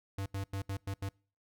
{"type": "tone bursts at uneven times", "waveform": "square", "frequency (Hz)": 98, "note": "G2", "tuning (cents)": 0, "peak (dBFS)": -35, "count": 6, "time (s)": [[0.18, 0.26], [0.34, 0.44], [0.53, 0.62], [0.69, 0.77], [0.87, 0.94], [1.02, 1.09]], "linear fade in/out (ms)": 5, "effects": ["noise-tail reverb RT60 0.4 s tail -25 dB re dry"]}